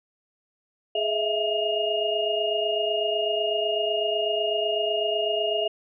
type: tone cluster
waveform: sine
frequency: 419.7 / 642 / 670 / 2847 Hz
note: G#4 / E5 / E5 / F7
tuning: +18 / -46 / +28 / +33 cents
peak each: -28 dBFS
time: 0.95-5.68 s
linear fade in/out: 5 ms
effects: none